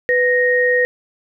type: tone pair together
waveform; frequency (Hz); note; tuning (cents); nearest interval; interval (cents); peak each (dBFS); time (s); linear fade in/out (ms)
sine; 496.2 / 1864.7; B4 / A#6; +8 / 0; octave + major seventh; 2292; -15; 0.09-0.85; 0
effects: none